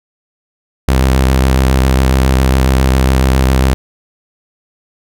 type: tone with vibrato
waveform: sawtooth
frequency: 65.41 Hz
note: C2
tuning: in tune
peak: -4 dBFS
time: 0.88-3.74 s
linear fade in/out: 0 ms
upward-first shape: sine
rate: 7.3 Hz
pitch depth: 30 cents each way
effects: none